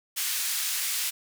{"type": "band-pass noise", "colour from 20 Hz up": "white", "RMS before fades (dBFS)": -29, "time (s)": [0.16, 1.11], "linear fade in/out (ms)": 20, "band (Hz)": [1800, 15000], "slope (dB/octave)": 12, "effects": []}